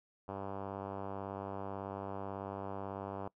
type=tone with low-pass filter; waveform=5% pulse; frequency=98.2 Hz; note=G2; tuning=4 cents sharp; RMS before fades=-42 dBFS; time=0.28-3.28 s; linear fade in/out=5 ms; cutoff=930 Hz; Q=1.1; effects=noise-tail reverb RT60 0.1 s tail -22 dB re dry